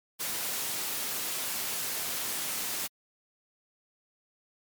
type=high-pass noise; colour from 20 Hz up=white; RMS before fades=-33 dBFS; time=0.19-2.88 s; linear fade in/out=20 ms; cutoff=120 Hz; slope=12 dB/octave; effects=MP3 96 kbps